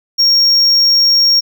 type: tone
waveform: triangle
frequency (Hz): 5560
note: F8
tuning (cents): -9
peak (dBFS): -6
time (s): 0.18-1.41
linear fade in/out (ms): 20
effects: none